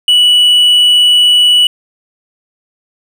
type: tone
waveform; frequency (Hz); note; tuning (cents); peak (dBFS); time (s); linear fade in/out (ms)
triangle; 2949; F#7; -6; -3; 0.08-1.67; 2
effects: none